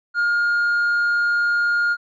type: tone with tanh clipping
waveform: sine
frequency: 1418 Hz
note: F6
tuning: 26 cents sharp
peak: -17 dBFS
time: 0.14-1.97 s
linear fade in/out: 50 ms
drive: 2 dB
effects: none